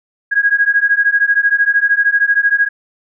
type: beating tone pair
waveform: sine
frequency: 1638 / 1651 Hz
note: G#6 / G#6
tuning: -24 / -11 cents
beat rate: 13 Hz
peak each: -13 dBFS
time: 0.31-2.69 s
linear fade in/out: 20 ms
effects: none